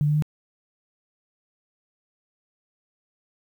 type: tone with pitch steps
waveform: sine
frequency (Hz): 147.5 / 149.56 / 151.65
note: D3 / D3 / D#3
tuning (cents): +8 / +32 / -44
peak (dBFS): -18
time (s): 0.01-0.223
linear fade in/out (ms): 0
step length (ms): 71
effects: 9-bit